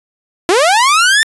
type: linear sweep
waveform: sawtooth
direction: up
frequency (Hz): 324.1 to 1811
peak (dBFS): -4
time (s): 0.49-1.23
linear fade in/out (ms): 0
effects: resampled to 24000 Hz